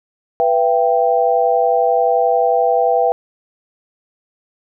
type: chord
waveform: sine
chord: E minor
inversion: second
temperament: equal with one note detuned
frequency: 493.9 / 672.7 / 784 Hz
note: B4 / E5 / G5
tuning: 0 / +35 / 0 cents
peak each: -16 dBFS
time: 0.4-3.12 s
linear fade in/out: 0 ms
effects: none